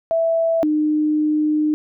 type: tone pair in turn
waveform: sine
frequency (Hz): 659.3 / 304.2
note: E5 / D#4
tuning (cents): 0 / -39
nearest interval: octave + minor second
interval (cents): 1339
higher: first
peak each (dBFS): -15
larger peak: neither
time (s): 0.11-0.63 / 0.63-1.74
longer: second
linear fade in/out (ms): 0
effects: none